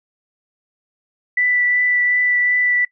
sine tone with vibrato, 1975.5 Hz, B6, in tune, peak -14 dBFS, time 1.37-2.85 s, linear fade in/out 5 ms, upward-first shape triangle, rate 2.7 Hz, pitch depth 11 cents each way, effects noise-tail reverb RT60 0.1 s tail -20 dB re dry

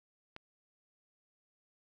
click, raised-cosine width 0.3 ms, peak -29 dBFS, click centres 0.364 s, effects none

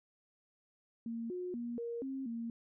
sine tone with pitch steps, 230.4 / 361.1 / 237.6 / 468.9 / 267.6 / 231.4 Hz, A#3 / F#4 / A#3 / A#4 / C4 / A#3, -20 / -42 / +33 / +10 / +39 / -13 cents, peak -37 dBFS, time 1.06-2.5 s, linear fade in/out 2 ms, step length 240 ms, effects none

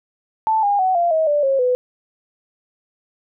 sine tone with pitch steps, 880 / 811.6 / 748.6 / 690.4 / 636.8 / 587.3 / 541.7 / 499.6 Hz, A5 / G#5 / F#5 / F5 / D#5 / D5 / C#5 / B4, 0 / -40 / +20 / -20 / +40 / 0 / -40 / +20 cents, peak -14 dBFS, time 0.47-1.75 s, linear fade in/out 0 ms, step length 160 ms, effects none

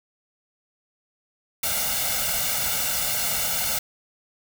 white noise with comb filter, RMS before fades -25 dBFS, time 1.63-3.79 s, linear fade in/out 5 ms, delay 1.4 ms, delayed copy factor +0.9, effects none

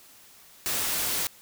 white noise, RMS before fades -28 dBFS, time 0.66-1.27 s, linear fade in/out 0 ms, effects white hiss -53 dBFS RMS until 1.41 s

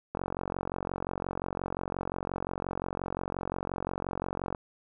click train, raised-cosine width 1 ms, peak -18 dBFS, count 202, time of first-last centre 0.15-4.548 s, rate 45.7 Hz, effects none

